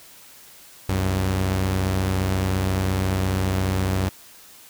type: tone pair together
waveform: sawtooth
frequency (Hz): 65.9 / 94.49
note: C2 / F#2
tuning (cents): +13 / +37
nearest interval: tritone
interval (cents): 624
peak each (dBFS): -24 / -17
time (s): 0.89-4.09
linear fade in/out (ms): 0
effects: white hiss -47 dBFS RMS until 4.69 s